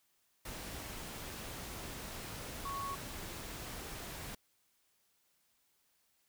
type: tone in noise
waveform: sine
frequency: 1108.7 Hz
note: C#6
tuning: in tune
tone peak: -38 dBFS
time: 2.65-2.95 s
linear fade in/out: 5 ms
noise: pink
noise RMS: -45 dBFS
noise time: 0.45-4.35 s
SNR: +4 dB
effects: white hiss -75 dBFS RMS until 6.28 s